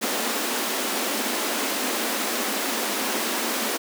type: high-pass noise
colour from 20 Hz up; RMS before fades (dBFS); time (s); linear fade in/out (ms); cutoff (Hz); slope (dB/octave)
pink; -26; 0.01-3.78; 20; 210; 96
effects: none